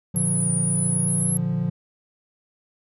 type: chord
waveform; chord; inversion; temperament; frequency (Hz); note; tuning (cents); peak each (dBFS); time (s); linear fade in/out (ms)
triangle; Bb major; none; equal; 116.54 / 146.83 / 174.61; Bb2 / D3 / F3; 0 / 0 / 0; -27 / -24 / -22; 0.14-1.7; 10
type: exponential two-way sweep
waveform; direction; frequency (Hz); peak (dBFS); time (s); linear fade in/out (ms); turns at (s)
sine; down then up; 11175 to 9397 to 11175; -23; 0.16-1.37; 0; 0.52
effects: none